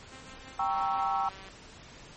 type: tone with tremolo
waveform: 5% pulse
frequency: 262.9 Hz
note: C4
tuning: 8 cents sharp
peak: -35 dBFS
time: 0.11-1.06 s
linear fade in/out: 20 ms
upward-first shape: triangle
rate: 6 Hz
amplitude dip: 65%
type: chord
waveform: sine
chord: G diminished seventh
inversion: none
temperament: equal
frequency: 784 / 932.3 / 1108.7 / 1318.5 Hz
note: G5 / Bb5 / Db6 / Fb6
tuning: 0 / 0 / 0 / 0 cents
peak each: -29 / -34 / -34 / -33 dBFS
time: 0.59-1.29 s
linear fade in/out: 5 ms
type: click train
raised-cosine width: 0.3 ms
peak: -33 dBFS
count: 152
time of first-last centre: 0.7-1.486 s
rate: 192 Hz
effects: pink hiss -50 dBFS RMS until 2.16 s + MP3 32 kbps

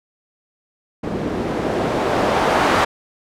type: noise with low-pass filter sweep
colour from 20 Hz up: blue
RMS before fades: -19 dBFS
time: 1.03-2.85 s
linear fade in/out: 10 ms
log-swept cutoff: 280 to 890 Hz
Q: 0.9
effects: none

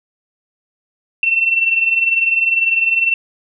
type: tone pair together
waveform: sine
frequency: 2679 / 2699 Hz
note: E7 / E7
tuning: +27 / +40 cents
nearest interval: unison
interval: 13 cents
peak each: -19 / -13 dBFS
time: 1.23-3.14 s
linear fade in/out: 2 ms
effects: none

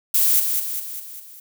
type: noise with echo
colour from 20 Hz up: violet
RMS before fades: -17 dBFS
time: 0.14-0.4 s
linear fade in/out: 5 ms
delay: 200 ms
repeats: 5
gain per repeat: -5 dB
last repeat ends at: 1.4 s
effects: none

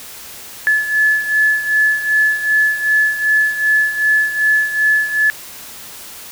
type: beating tone pair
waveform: sine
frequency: 1721 / 1723.6 Hz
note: A6 / A6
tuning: -39 / -36 cents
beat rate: 2.6 Hz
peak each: -13 / -18 dBFS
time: 0.67-5.3 s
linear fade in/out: 0 ms
effects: white hiss -34 dBFS RMS until 6.31 s

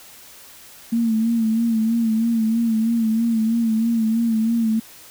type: tone with vibrato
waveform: sine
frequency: 226.3 Hz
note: A3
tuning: 49 cents sharp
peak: -16 dBFS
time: 0.92-4.8 s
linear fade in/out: 10 ms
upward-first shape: sine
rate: 3.1 Hz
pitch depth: 54 cents each way
effects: white hiss -44 dBFS RMS until 5.1 s

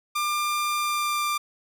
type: tone with pitch glide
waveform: sawtooth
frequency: 1195 to 1187.4 Hz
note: D6 to D6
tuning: +30 to +19 cents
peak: -20 dBFS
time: 0.15-1.38 s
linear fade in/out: 10 ms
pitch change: -11 cents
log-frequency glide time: 0.78-1.26 s
effects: none

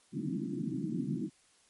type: band-pass noise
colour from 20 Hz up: white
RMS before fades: -35 dBFS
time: 0.12-1.3 s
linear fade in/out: 50 ms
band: 130 to 340 Hz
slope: 96 dB/octave
effects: white hiss -66 dBFS RMS until 1.69 s + MP3 48 kbps

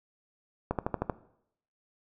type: click train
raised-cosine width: 1 ms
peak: -14 dBFS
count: 6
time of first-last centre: 0.71-1.098 s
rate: 12.9 Hz
effects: noise-tail reverb RT60 0.7 s tail -17 dB re dry

